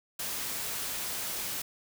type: noise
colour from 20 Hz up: white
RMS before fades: -35 dBFS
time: 0.19-1.62 s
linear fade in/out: 5 ms
effects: none